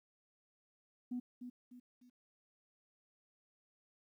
sine tone with echo, 246.9 Hz, B3, in tune, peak -36 dBFS, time 1.11-1.2 s, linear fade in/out 10 ms, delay 300 ms, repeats 3, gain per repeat -8 dB, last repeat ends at 2.1 s, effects tanh soft clip ceiling -33 dBFS + 13-bit

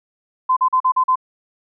sine tone bursts, 1027 Hz, C6, 33 cents flat, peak -12 dBFS, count 6, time 0.49-1.157 s, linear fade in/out 10 ms, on 77 ms, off 41 ms, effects none

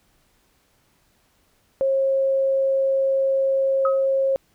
sine tone, 539 Hz, C#5, 49 cents flat, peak -17 dBFS, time 1.81-4.36 s, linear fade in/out 0 ms
sine tone with exponential decay, 1272 Hz, D#6, 38 cents sharp, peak -18 dBFS, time 3.85-4.06 s, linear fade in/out 2 ms, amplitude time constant 45 ms
effects pink hiss -63 dBFS RMS until 4.54 s

